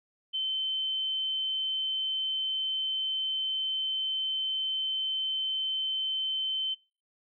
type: tone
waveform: sine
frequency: 3079 Hz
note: G7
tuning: 32 cents flat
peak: -28 dBFS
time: 0.33-6.75 s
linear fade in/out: 20 ms
effects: noise-tail reverb RT60 0.4 s tail -26 dB re dry